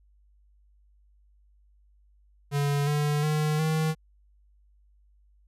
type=tone with pitch steps; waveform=square; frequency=143 / 147.7 / 152.56 / 157.57 Hz; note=D3 / D3 / D#3 / D#3; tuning=-46 / +10 / -34 / +22 cents; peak=-24 dBFS; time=2.51-3.95 s; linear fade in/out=50 ms; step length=360 ms; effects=added 50 Hz sine -58 dBFS peak until 5.47 s + resampled to 32000 Hz